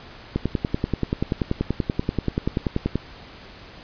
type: click train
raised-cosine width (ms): 3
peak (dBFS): -8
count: 28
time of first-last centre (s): 0.36-2.956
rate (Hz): 10.4
effects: pink hiss -43 dBFS RMS until 3.83 s + resampled to 11025 Hz